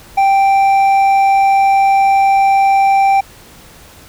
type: tone with hard clipping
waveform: sine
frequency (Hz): 784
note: G5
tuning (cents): 0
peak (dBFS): -9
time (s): 0.17-3.21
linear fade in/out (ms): 10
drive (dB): 5
effects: pink hiss -40 dBFS RMS until 4.08 s